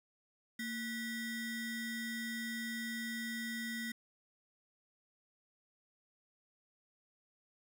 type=ring-modulated tone; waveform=square; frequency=860 Hz; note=A5; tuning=40 cents flat; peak=-36 dBFS; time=0.59-3.92 s; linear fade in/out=5 ms; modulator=1090 Hz; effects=none